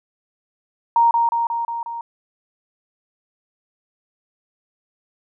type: tone with echo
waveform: sine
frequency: 932.3 Hz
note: A#5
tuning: in tune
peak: -11 dBFS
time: 0.96-1.11 s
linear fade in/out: 2 ms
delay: 180 ms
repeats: 5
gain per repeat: -3 dB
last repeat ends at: 2.01 s
effects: none